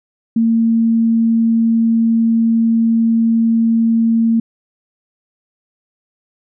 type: tone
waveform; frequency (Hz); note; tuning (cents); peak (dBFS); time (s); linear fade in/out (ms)
sine; 227.8; A#3; -40; -10; 0.36-4.4; 5
effects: none